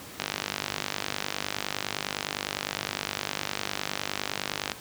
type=click train; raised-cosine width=0.2 ms; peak=-10 dBFS; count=226; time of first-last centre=0.2-4.718 s; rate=49.8 Hz; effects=pink hiss -43 dBFS RMS until 4.8 s + high-pass 100 Hz 12 dB/octave